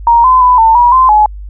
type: tone with pitch steps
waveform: sine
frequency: 937 / 1022 / 998 / 897 / 965 / 1035 / 848 Hz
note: A#5 / C6 / B5 / A5 / B5 / C6 / G#5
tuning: +9 / -41 / +18 / +33 / -40 / -19 / +36 cents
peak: -3 dBFS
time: 0.07-1.26 s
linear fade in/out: 2 ms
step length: 170 ms
effects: added 50 Hz sine -23 dBFS peak until 1.49 s